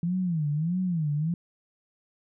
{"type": "tone with vibrato", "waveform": "sine", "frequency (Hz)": 164.81, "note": "E3", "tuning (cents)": 0, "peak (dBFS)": -24, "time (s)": [0.03, 1.34], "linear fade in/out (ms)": 2, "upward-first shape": "sine", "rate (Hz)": 1.6, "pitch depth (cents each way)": 210, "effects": []}